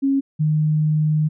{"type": "tone pair in turn", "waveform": "sine", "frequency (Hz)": [273.6, 153.55], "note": ["C#4", "D#3"], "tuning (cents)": [-23, -23], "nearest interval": "minor seventh", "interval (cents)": 1000, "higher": "first", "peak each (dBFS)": -15, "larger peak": "neither", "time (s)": [[0.02, 0.21], [0.39, 1.29]], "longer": "second", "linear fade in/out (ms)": 20, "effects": []}